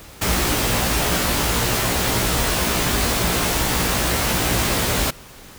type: noise with comb filter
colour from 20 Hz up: pink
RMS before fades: -20 dBFS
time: 0.21-5.11 s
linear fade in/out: 10 ms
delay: 17 ms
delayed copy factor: +0.9
effects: pink hiss -42 dBFS RMS until 5.58 s